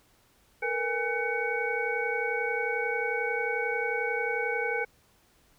sine tone cluster, 451.1 / 482.3 / 820 / 1515 / 2240 Hz, A4 / B4 / G#5 / F#6 / C#7, +43 / -41 / -22 / +40 / +18 cents, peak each -34 / -33 / -35 / -33 / -32 dBFS, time 0.62-4.85 s, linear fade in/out 10 ms, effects pink hiss -64 dBFS RMS until 5.58 s

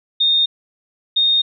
sine tone pair in turn, 3671 / 3690 Hz, A#7 / A#7, -27 / -18 cents, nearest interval unison, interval 9 cents, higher second, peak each -12 dBFS, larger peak neither, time 0.2-0.46 / 1.16-1.42 s, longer neither, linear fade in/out 10 ms, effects none

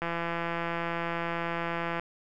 click train, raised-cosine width 0.5 ms, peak -17 dBFS, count 335, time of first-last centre 0.02-1.996 s, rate 169 Hz, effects none

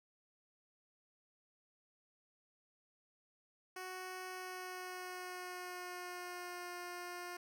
10% pulse tone with pitch glide, 370 to 354.3 Hz, F#4 to F4, 0 to +25 cents, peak -36 dBFS, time 3.76-7.37 s, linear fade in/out 5 ms, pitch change -75 cents, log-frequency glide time 4.27-6.73 s, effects none

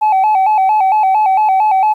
sine tone with vibrato, 809 Hz, G#5, 46 cents flat, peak -6 dBFS, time 0.01-1.94 s, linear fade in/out 20 ms, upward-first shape square, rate 4.4 Hz, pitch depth 100 cents each way, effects tanh soft clip ceiling -7 dBFS + 8-bit

